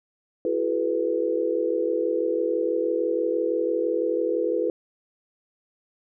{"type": "tone cluster", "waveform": "sine", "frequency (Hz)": [336.1, 375.9, 427.7, 493.8], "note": ["E4", "F#4", "A4", "B4"], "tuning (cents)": [34, 27, -49, 0], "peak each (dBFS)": [-27, -32, -27, -25], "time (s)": [0.45, 4.7], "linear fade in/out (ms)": 2, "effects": []}